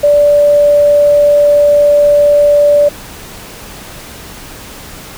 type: tone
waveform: sine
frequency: 583 Hz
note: D5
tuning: 13 cents flat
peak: -4 dBFS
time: 0.03-2.89 s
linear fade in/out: 10 ms
effects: pink hiss -30 dBFS RMS until 5.17 s